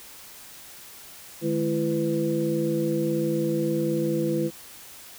sine tone cluster, 154.5 / 213.1 / 335.7 / 499.6 Hz, D#3 / G#3 / E4 / B4, -12 / +45 / +32 / +20 cents, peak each -29 / -30 / -25 / -29 dBFS, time 1.41-4.51 s, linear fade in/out 50 ms, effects white hiss -45 dBFS RMS until 5.18 s

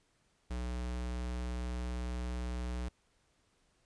square tone, 61.1 Hz, B1, 18 cents flat, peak -36 dBFS, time 0.5-2.89 s, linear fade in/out 10 ms, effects pink hiss -73 dBFS RMS until 3.85 s + resampled to 22050 Hz

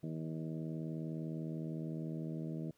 harmonic tone with a mistuned harmonic, 79.9 Hz, D#2, 47 cents sharp, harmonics 2 / 3 / 4 / 5 / 6 / 7 / 8, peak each -40 / -45 / -45 / -53 / -54 / -59 / -54 dBFS, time 0.03-2.71 s, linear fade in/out 5 ms, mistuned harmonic 8, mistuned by -17 cents, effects pink hiss -74 dBFS RMS until 2.77 s

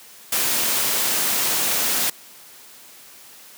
white noise, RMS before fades -21 dBFS, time 0.32-2.1 s, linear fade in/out 5 ms, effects white hiss -45 dBFS RMS until 3.57 s + high-pass 150 Hz 12 dB/octave

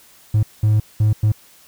triangle tone bursts at uneven times, 107 Hz, A2, 48 cents flat, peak -9 dBFS, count 4, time 0.34-0.43 / 0.63-0.8 / 1-1.13 / 1.23-1.32 s, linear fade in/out 5 ms, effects tanh soft clip ceiling -6 dBFS + white hiss -49 dBFS RMS until 1.67 s

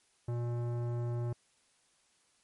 sine tone with tanh clipping, 119.6 Hz, A#2, 45 cents sharp, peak -34 dBFS, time 0.28-1.33 s, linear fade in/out 5 ms, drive 16 dB, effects white hiss -70 dBFS RMS until 2.43 s + MP3 48 kbps

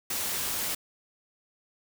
white noise, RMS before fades -31 dBFS, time 0.1-0.75 s, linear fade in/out 5 ms, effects none

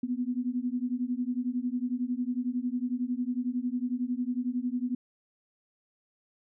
sine beating tone pair, 242.3 / 253.3 Hz, B3 / B3, -33 / +44 cents, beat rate 11 Hz, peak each -31 dBFS, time 0.03-4.95 s, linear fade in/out 5 ms, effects none

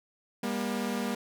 sawtooth tone pair together, 200.3 / 238.7 Hz, G3 / A#3, +38 / +41 cents, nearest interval minor third, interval 303 cents, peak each -29 / -28 dBFS, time 0.43-1.15 s, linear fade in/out 5 ms, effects none

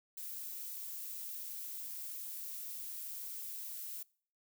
violet noise, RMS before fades -44 dBFS, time 0.17-4.03 s, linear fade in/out 5 ms, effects noise-tail reverb RT60 0.5 s tail -24 dB re dry

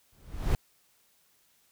brown noise with exponential growth, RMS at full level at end -22 dBFS, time 0.12-0.55 s, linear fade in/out 1 ms, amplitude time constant 93 ms, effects white hiss -67 dBFS RMS until 1.71 s

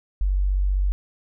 sine tone, 47.7 Hz, G1, 47 cents flat, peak -18 dBFS, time 0.21-0.92 s, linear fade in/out 0 ms, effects none

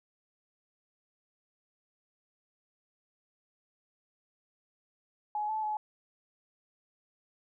sine tone with pitch steps, 842 / 869 / 851 Hz, G#5 / A5 / G#5, +24 / -22 / +42 cents, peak -30 dBFS, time 5.35-5.77 s, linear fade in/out 2 ms, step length 140 ms, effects none

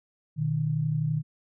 sine tone pair together, 122 / 153.85 Hz, B2 / D#3, -21 / -19 cents, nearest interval major third, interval 402 cents, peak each -30 / -25 dBFS, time 0.36-1.23 s, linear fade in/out 50 ms, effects none

